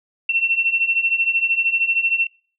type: beating tone pair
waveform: sine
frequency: 2700 / 2713 Hz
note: E7 / E7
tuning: +41 / +49 cents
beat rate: 13 Hz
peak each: -22 / -18 dBFS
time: 0.29-2.27 s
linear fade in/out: 5 ms
effects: noise-tail reverb RT60 0.4 s tail -22 dB re dry